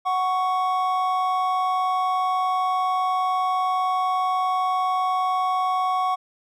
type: tone pair together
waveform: triangle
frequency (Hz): 741.5 / 1111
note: F#5 / C#6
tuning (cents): +4 / +4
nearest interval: perfect fifth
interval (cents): 700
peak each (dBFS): -21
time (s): 0.05-6.16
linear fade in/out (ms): 20
effects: none